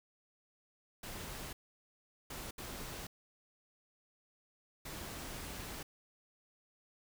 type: noise bursts at uneven times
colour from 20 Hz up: pink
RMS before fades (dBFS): -45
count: 4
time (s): 1.03-1.53 / 2.3-2.51 / 2.58-3.07 / 4.85-5.83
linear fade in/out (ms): 5
effects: none